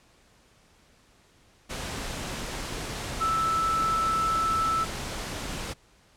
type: tone in noise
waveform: sine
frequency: 1318.5 Hz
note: E6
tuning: in tune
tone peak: -23 dBFS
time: 3.2-4.85 s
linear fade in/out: 20 ms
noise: pink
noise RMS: -34 dBFS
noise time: 1.69-5.74 s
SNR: +8 dB
effects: pink hiss -60 dBFS RMS until 6.16 s + low-pass 9000 Hz 12 dB/octave